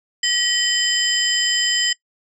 sine tone cluster, 1920 / 3066 / 5010 / 7400 Hz, B6 / G7 / D#8 / A#8, -49 / -39 / +11 / -14 cents, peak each -22 / -20 / -22 / -23 dBFS, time 0.23-1.93 s, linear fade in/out 5 ms, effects noise-tail reverb RT60 0.1 s tail -22 dB re dry + tanh soft clip ceiling -7 dBFS

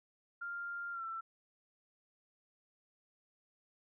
sine tone with pitch glide, 1396.9 to 1338.4 Hz, F6 to E6, 0 to +26 cents, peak -39 dBFS, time 0.41-1.21 s, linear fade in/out 10 ms, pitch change -74 cents, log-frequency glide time 0.92-1.04 s, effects none

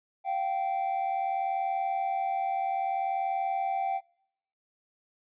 triangle tone pair together, 694 / 774.6 Hz, F5 / G5, -11 / -21 cents, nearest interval major second, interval 190 cents, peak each -32 / -26 dBFS, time 0.24-4.01 s, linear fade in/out 50 ms, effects noise-tail reverb RT60 0.7 s tail -24 dB re dry + resampled to 8000 Hz

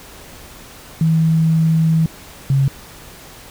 sine tone pair in turn, 161.2 / 136.55 Hz, E3 / C#3, -38 / -26 cents, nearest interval minor third, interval 288 cents, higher first, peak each -11 dBFS, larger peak neither, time 1.01-2.06 / 2.5-2.68 s, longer first, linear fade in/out 2 ms, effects pink hiss -39 dBFS RMS until 3.5 s

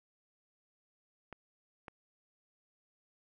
clicks, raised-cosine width 0.5 ms, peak -30 dBFS, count 2, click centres 1.327 / 1.882 s, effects none

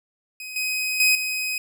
sawtooth tone with level steps, 2518 Hz, D#7, 20 cents sharp, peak -30 / -20 / -12 / -21 dBFS, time 0.4-1.58 s, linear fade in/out 2 ms, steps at 0.56 / 1 / 1.15 s, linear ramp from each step 2 ms, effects none

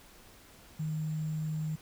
sine tone with sample-and-hold, 155.56 Hz, D#3, in tune, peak -31 dBFS, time 0.79-1.76 s, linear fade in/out 10 ms, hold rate 7350 Hz, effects pink hiss -56 dBFS RMS until 1.81 s

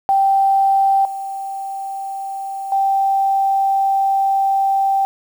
sine tone with level steps, 782 Hz, G5, 4 cents flat, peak -11 / -23 / -13 dBFS, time 0.09-5.05 s, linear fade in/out 0 ms, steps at 1.05 / 2.72 s, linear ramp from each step 2 ms, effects 7-bit

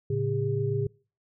sine tone cluster, 111.7 / 139.1 / 403.5 Hz, A2 / C#3 / G#4, +27 / +6 / -50 cents, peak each -29 dBFS, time 0.1-0.87 s, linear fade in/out 5 ms, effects noise-tail reverb RT60 0.4 s tail -25 dB re dry

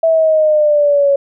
sine exponential sweep, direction down, 657 to 556 Hz, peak -8 dBFS, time 0.03-1.16 s, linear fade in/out 5 ms, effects none

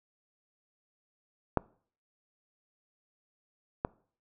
clicks, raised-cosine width 1 ms, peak -10 / -14 dBFS, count 2, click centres 1.573 / 3.849 s, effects noise-tail reverb RT60 0.5 s tail -24 dB re dry

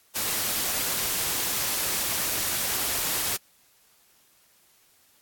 white noise, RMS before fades -27 dBFS, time 0.15-3.37 s, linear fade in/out 10 ms, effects white hiss -61 dBFS RMS until 5.21 s + AAC 64 kbps

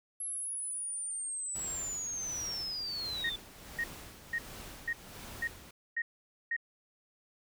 sine linear sweep, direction down, 11175 to 3467 Hz, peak -35 dBFS, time 0.2-3.36 s, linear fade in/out 5 ms
pink noise with tremolo, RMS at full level -46 dBFS, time 1.55-5.71 s, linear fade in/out 5 ms, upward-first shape sine, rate 1.4 Hz, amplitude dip 55%
sine tone bursts, 1864.7 Hz, A#6, in tune, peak -30 dBFS, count 7, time 3.24-6.565 s, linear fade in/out 5 ms, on 55 ms, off 490 ms
effects none

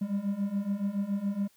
triangle beating tone pair, 196 / 203.1 Hz, G3 / G#3, 0 / -38 cents, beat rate 7.1 Hz, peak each -31 / -28 dBFS, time 0.01-1.48 s, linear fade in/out 10 ms, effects white hiss -65 dBFS RMS until 1.56 s

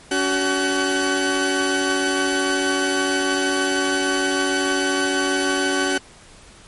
sawtooth tone cluster, 283.2 / 376.4 / 1512 Hz, C#4 / F#4 / F#6, +37 / +30 / +37 cents, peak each -19 dBFS, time 0.11-5.98 s, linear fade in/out 5 ms, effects pink hiss -46 dBFS RMS until 6.67 s + MP3 48 kbps

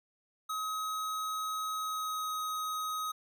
square tone with pitch glide, 1270 to 1261.2 Hz, D#6 to D#6, +35 to +23 cents, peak -34 dBFS, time 0.49-3.12 s, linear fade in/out 10 ms, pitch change -12 cents, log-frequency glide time 1.74-2.41 s, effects none

